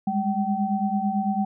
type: tone cluster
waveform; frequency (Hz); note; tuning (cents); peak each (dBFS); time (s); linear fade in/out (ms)
sine; 199.1 / 208.1 / 768; G3 / G#3 / G5; +27 / +4 / -36; -26; 0.07-1.45; 5
effects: none